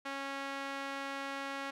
sawtooth tone with band-pass filter, 275.2 Hz, C#4, 12 cents flat, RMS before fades -40 dBFS, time 0.05-1.71 s, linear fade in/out 10 ms, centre 1700 Hz, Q 0.8, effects none

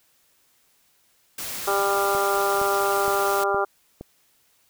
white noise, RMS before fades -32 dBFS, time 1.38-3.44 s, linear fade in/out 5 ms
harmonic tone, 198.7 Hz, G3, 24 cents sharp, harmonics 2 / 3 / 4 / 5 / 6 / 7, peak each -25 / -28 / -26 / -32 / -27 / -28 dBFS, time 1.67-3.65 s, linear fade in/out 10 ms
click train, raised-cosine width 2 ms, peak -22 dBFS, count 5, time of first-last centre 2.15-4.01 s, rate 2.15 Hz
effects white hiss -63 dBFS RMS until 4.69 s

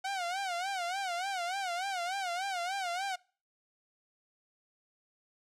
sawtooth tone with vibrato, 740 Hz, F#5, in tune, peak -29 dBFS, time 0.04-3.16 s, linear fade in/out 10 ms, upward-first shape sine, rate 3.4 Hz, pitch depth 130 cents each way, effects noise-tail reverb RT60 0.4 s tail -25 dB re dry + low-pass 8000 Hz 12 dB/octave

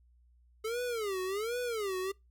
square tone with vibrato, 427.5 Hz, A4, 50 cents flat, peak -33 dBFS, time 0.64-2.12 s, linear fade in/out 10 ms, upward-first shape sine, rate 1.3 Hz, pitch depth 250 cents each way, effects noise-tail reverb RT60 0.2 s tail -24 dB re dry + added 60 Hz sine -61 dBFS peak until 2.3 s

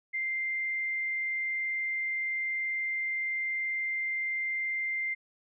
sine tone, 2093 Hz, C7, in tune, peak -29 dBFS, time 0.13-5.15 s, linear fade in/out 20 ms, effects none

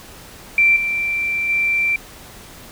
sine tone with level steps, 2349 Hz, D7, in tune, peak -10 / -18 / -15 dBFS, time 0.58-1.96 s, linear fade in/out 2 ms, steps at 0.76 / 1.49 s, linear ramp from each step 5 ms, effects pink hiss -40 dBFS RMS until 2.71 s

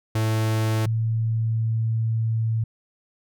45% pulse / sine tone pair in turn, 110 / 112.44 Hz, A2 / A2, 0 / +38 cents, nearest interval unison, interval 38 cents, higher second, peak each -20 dBFS, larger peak neither, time 0.15-0.86 / 0.86-2.64 s, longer second, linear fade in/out 5 ms, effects none

